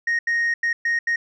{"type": "tone bursts at uneven times", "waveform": "sine", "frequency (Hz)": 1864.7, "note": "A#6", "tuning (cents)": 0, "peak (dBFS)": -16, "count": 5, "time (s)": [[0.07, 0.19], [0.27, 0.54], [0.63, 0.73], [0.85, 0.99], [1.07, 1.16]], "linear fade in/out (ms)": 5, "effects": ["tanh soft clip ceiling -17 dBFS"]}